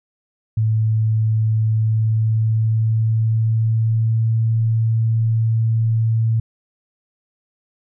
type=tone with pitch glide; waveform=sine; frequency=110 to 112.7 Hz; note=A2 to A2; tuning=0 to +42 cents; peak=-14 dBFS; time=0.57-6.4 s; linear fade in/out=5 ms; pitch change=+42 cents; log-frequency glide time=1.72-4.47 s; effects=none